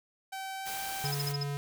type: tone with pitch glide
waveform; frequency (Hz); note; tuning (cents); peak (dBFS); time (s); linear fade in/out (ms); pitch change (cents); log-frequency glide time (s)
sawtooth; 770 to 779.4; G5 to G5; -31 to -10; -33; 0.32-1.12; 10; +21; 0.57-0.75
type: noise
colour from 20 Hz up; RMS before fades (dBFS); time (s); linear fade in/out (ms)
white; -40; 0.65-1.33; 20
type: tone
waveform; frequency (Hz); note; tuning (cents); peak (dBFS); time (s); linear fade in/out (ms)
square; 142.5; C#3; +48; -33; 1.04-1.57; 0
type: tone bursts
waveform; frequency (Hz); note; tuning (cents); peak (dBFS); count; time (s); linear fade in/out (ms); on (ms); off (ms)
triangle; 5100; D#8; +42; -31; 6; 1.05-1.434; 5; 24; 48
effects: none